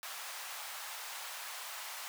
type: high-pass noise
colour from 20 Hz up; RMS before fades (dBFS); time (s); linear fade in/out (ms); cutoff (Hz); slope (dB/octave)
pink; -44; 0.03-2.08; 0; 780; 24
effects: none